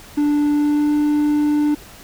triangle tone with pitch glide, 293.7 to 296.6 Hz, D4 to D4, 0 to +17 cents, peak -12 dBFS, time 0.17-1.75 s, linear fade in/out 10 ms, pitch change +17 cents, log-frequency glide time 0.52-0.94 s, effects pink hiss -41 dBFS RMS until 2.03 s

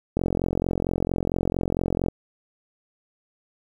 click train, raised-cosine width 2 ms, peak -10 dBFS, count 86, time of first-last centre 0.17-2.084 s, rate 44.4 Hz, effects 8-bit

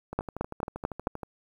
two click trains, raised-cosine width 1 ms, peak -22 / -12 dBFS, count 15 / 5, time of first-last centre 0.13-1.232 / 0.19-1.071 s, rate 12.7 / 4.54 Hz, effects 9-bit

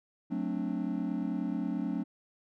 triangle chord, D dominant seventh, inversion first, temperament just, 183.54 / 220.2 / 264.3 / 293.7 Hz, F#3 / A3 / C4 / D4, -14 / +2 / +18 / 0 cents, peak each -34 dBFS, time 0.3-2.04 s, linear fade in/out 20 ms, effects none

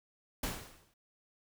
pink noise with exponential decay, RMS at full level -34 dBFS, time 0.43-0.94 s, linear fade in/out 5 ms, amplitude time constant 110 ms, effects none

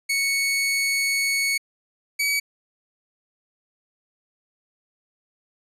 sawtooth tone pair in turn, 2217 / 2271 Hz, C#7 / C#7, 0 / +41 cents, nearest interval unison, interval 41 cents, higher second, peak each -17 / -17 dBFS, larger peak neither, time 0.09-1.58 / 2.19-2.4 s, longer first, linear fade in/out 10 ms, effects resampled to 32000 Hz

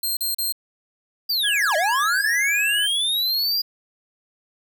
10% pulse tone bursts, 4186 Hz, C8, in tune, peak -15 dBFS, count 3, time 0.03-0.524 s, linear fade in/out 5 ms, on 140 ms, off 37 ms
square linear two-way sweep, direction down then up, 4872 to 587.3 to 4872 Hz, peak -20 dBFS, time 1.29-3.62 s, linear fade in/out 10 ms, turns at 1.76 s
sine tone, 1661.2 Hz, G#6, in tune, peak -23 dBFS, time 1.43-2.87 s, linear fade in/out 20 ms
effects none

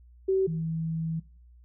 sine tone pair in turn, 382.1 / 162.14 Hz, G4 / E3, -44 / -28 cents, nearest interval octave + minor third, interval 1484 cents, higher first, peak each -21 / -28 dBFS, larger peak first, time 0.28-0.47 / 0.47-1.2 s, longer second, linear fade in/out 10 ms, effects noise-tail reverb RT60 0.5 s tail -21 dB re dry + added 60 Hz sine -51 dBFS peak until 1.64 s

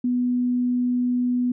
sine tone, 246.9 Hz, B3, in tune, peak -19 dBFS, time 0.04-1.52 s, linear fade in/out 5 ms, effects none

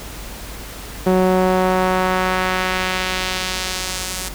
sawtooth tone with band-pass filter sweep, 185.2 Hz, F#3, 2 cents sharp, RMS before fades -19 dBFS, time 1.06-4.29 s, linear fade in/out 10 ms, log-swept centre 430 to 9000 Hz, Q 0.85, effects added 50 Hz sine -34 dBFS peak until 4.34 s + pink hiss -34 dBFS RMS until 4.34 s

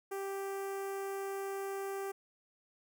sawtooth tone with notch filter, 392 Hz, G4, in tune, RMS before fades -39 dBFS, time 0.11-2.12 s, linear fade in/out 10 ms, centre 3900 Hz, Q 0.61, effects none

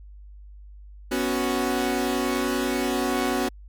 sawtooth chord, B suspended second, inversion none, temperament equal, 246.9 / 277.2 / 370 Hz, B3 / C#4 / F#4, 0 / 0 / 0 cents, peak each -23 dBFS, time 1.11-3.49 s, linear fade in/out 10 ms, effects added 50 Hz sine -41 dBFS peak until 3.68 s + MP3 96 kbps

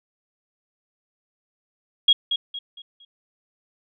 sine tone with echo, 3293 Hz, G#7, 15 cents flat, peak -11 dBFS, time 2.08-2.13 s, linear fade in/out 5 ms, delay 230 ms, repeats 4, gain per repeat -9 dB, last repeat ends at 3.05 s, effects none

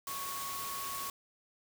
sine tone in noise, 1108.7 Hz, C#6, in tune, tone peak -40 dBFS, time 0.07-1.1 s, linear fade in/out 2 ms, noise white, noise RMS -41 dBFS, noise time 0.07-1.1 s, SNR -2 dB, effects none

